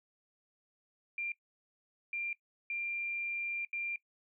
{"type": "tone bursts at uneven times", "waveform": "sine", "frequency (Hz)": 2382, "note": "D7", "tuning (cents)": 24, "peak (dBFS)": -34, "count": 4, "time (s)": [[1.18, 1.32], [2.13, 2.33], [2.7, 3.65], [3.73, 3.96]], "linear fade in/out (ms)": 2, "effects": ["noise-tail reverb RT60 0.1 s tail -20 dB re dry"]}